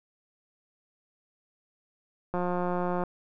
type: click train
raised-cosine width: 1 ms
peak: -17 dBFS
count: 125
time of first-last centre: 2.34-3.037 s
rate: 178 Hz
effects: none

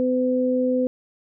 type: tone pair together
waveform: sine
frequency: 253.5 / 507 Hz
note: B3 / B4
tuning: +45 / +45 cents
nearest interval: octave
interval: 1200 cents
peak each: -21 / -21 dBFS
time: 0-0.87 s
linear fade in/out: 0 ms
effects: none

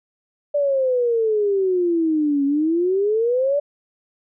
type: exponential two-way sweep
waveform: sine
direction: down then up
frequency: 587.3 to 276 to 587.3 Hz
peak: -16 dBFS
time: 0.54-3.6 s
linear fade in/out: 10 ms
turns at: 2.45 s
effects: none

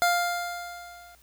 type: tone with level ramp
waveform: 25% pulse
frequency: 700 Hz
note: F5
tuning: 4 cents sharp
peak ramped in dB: -15 to -45 dBFS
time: 0.02-1.15 s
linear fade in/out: 0 ms
effects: added 60 Hz sine -60 dBFS peak until 1.22 s + white hiss -60 dBFS RMS until 1.22 s

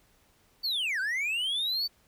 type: linear two-way sweep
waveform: triangle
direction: down then up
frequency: 4600 to 1480 to 4600 Hz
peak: -26 dBFS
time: 0.63-1.88 s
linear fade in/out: 20 ms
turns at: 1 s
effects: pink hiss -65 dBFS RMS until 2.07 s

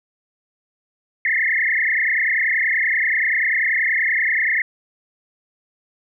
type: tone with frequency modulation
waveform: sine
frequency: 1958 Hz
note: B6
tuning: 15 cents flat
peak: -16 dBFS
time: 1.25-4.62 s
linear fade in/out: 2 ms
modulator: 30.4 Hz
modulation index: 6.5
effects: none

